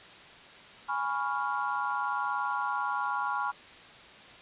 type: chord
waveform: sine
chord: C# dominant seventh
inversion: second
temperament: equal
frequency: 830.6 / 987.8 / 1108.7 / 1396.9 Hz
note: G#5 / B5 / C#6 / E#6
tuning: 0 / 0 / 0 / 0 cents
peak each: -34 dBFS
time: 0.88-3.52 s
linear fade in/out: 20 ms
effects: white hiss -50 dBFS RMS until 4.41 s + resampled to 8000 Hz